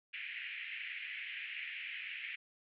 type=band-pass noise; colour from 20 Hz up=pink; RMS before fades=-44 dBFS; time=0.13-2.36 s; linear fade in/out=10 ms; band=1900 to 2800 Hz; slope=48 dB/octave; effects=none